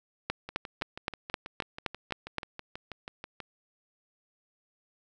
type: two click trains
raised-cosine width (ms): 0.3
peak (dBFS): -13 / -23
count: 9 / 19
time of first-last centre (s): 0.3-2.383 / 0.49-3.403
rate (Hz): 3.84 / 6.18
effects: none